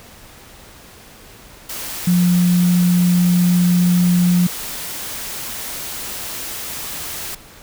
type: tone in noise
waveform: sine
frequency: 177.3 Hz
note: F3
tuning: 26 cents sharp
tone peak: -11 dBFS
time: 2.07-4.47 s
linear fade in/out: 5 ms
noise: white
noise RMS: -28 dBFS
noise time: 1.69-7.35 s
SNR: +14 dB
effects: pink hiss -42 dBFS RMS until 7.62 s